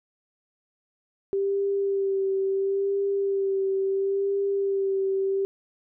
sine tone with vibrato, 392 Hz, G4, in tune, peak -22 dBFS, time 1.33-5.45 s, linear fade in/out 0 ms, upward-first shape sine, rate 0.73 Hz, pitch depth 24 cents each way, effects none

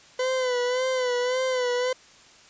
40% pulse tone with vibrato, 504 Hz, B4, 35 cents sharp, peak -22 dBFS, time 0.19-1.93 s, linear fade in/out 5 ms, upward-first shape sine, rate 1.8 Hz, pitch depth 54 cents each way, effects white hiss -52 dBFS RMS until 2.49 s + resampled to 16000 Hz

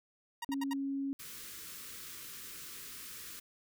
sawtooth tone bursts, 943 Hz, A#5, 20 cents sharp, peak -33 dBFS, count 4, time 0.42-0.735 s, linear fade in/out 5 ms, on 27 ms, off 69 ms
sine tone, 275.1 Hz, C#4, 13 cents flat, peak -33 dBFS, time 0.49-1.13 s, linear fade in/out 0 ms
white band-stop noise, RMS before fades -47 dBFS, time 1.19-3.4 s, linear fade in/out 10 ms, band 490 to 1100 Hz, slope 48 dB/octave
effects none

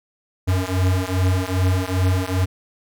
square beating tone pair, 91.4 / 93.9 Hz, F#2 / F#2, -21 / +26 cents, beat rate 2.5 Hz, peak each -21 / -21 dBFS, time 0.47-2.46 s, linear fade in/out 20 ms, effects none

